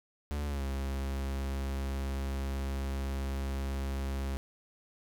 45% pulse tone with pitch glide, 72.7 to 67.83 Hz, D2 to C#2, -17 to -37 cents, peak -32 dBFS, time 0.31-4.37 s, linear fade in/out 0 ms, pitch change -120 cents, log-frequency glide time 0.45-0.63 s, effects none

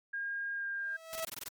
sine tone with pitch glide, 1619 to 1604.1 Hz, G#6 to G6, -45 to +39 cents, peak -34 dBFS, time 0.13-0.97 s, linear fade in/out 10 ms, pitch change -16 cents, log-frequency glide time 0.55-0.66 s
sawtooth tone with exponential growth, 650 Hz, E5, 24 cents flat, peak -30 dBFS, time 0.74-1.25 s, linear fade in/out 5 ms, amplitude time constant 110 ms
white noise bursts, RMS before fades -41 dBFS, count 8, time 1.13-1.483 s, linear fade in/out 0 ms, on 24 ms, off 23 ms
effects MP3 96 kbps

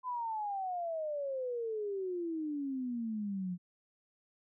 sine exponential sweep, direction down, 1024 to 174.61 Hz, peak -34 dBFS, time 0.03-3.58 s, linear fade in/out 50 ms, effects none

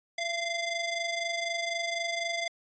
sawtooth ring-modulated tone, 1378 Hz, F6, 24 cents flat, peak -23 dBFS, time 0.18-2.48 s, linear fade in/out 5 ms, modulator 701 Hz, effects resampled to 16000 Hz

